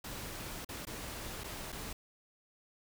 pink noise with dropouts, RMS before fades -43 dBFS, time 0.04-1.93 s, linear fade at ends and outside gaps 5 ms, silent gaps 0.648-0.689 / 0.853-0.869 / 1.437-1.441 / 1.721-1.725 s, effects none

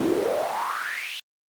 brown noise with high-pass filter sweep, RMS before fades -26 dBFS, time 0-1.2 s, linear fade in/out 5 ms, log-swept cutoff 270 to 3200 Hz, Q 6.7, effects Opus 24 kbps

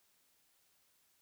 silence, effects white hiss -73 dBFS RMS until 1.21 s

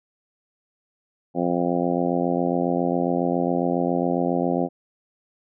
harmonic tone, 87.31 Hz, F2, in tune, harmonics 2 / 3 / 4 / 5 / 6 / 7 / 8 / 9, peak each -27 / -25 / -27 / -32 / -28 / -31 / -29 / -32 dBFS, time 1.34-4.69 s, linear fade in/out 50 ms, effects none

